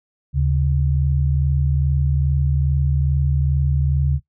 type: tone pair together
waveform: sine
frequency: 75 / 137.4 Hz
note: D2 / C#3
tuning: +37 / -15 cents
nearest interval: minor seventh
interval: 1048 cents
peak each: -18 dBFS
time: 0.33-4.2 s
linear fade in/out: 50 ms
effects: noise-tail reverb RT60 0.1 s tail -17 dB re dry